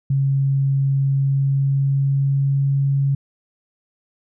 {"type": "tone with pitch glide", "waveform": "sine", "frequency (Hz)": [137, 138.43], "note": ["C#3", "C#3"], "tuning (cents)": [-20, -2], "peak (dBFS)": -15, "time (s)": [0.1, 3.15], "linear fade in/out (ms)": 5, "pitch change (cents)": 18, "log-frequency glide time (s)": [1.03, 2.77], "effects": []}